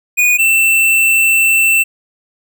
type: tone pair in turn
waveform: square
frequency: 2464 / 2677 Hz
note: D#7 / E7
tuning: -17 / +26 cents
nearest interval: minor second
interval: 143 cents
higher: second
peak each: -9 dBFS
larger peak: neither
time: 0.17-0.38 / 0.38-1.84 s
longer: second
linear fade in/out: 20 ms
effects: none